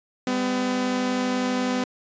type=tone pair together; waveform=sawtooth; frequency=200.4 / 252.5 Hz; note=G3 / B3; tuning=+38 / +39 cents; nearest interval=major third; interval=401 cents; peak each=-26 / -19 dBFS; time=0.27-1.84 s; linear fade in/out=2 ms; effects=resampled to 16000 Hz